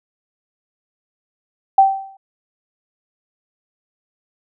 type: tone with exponential decay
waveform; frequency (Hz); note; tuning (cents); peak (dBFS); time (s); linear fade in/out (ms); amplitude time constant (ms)
sine; 777; G5; -16; -4; 1.78-2.17; 5; 83
effects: none